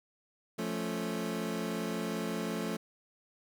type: chord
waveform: 25% pulse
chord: F augmented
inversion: none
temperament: equal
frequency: 174.61 / 220 / 277.2 Hz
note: F3 / A3 / C#4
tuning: 0 / 0 / 0 cents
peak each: -34 / -32 / -37 dBFS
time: 0.58-2.77 s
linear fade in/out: 10 ms
effects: none